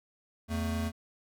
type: tone pair together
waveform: square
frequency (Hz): 83.9 / 223.6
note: E2 / A3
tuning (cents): +31 / +28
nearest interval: octave + perfect fourth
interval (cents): 1697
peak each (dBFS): -33 / -34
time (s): 0.48-0.92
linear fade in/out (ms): 50
effects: none